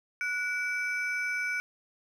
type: ring-modulated tone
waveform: triangle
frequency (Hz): 1885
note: A#6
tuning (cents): +19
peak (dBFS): -24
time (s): 0.21-1.6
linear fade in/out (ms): 0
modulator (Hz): 416
effects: none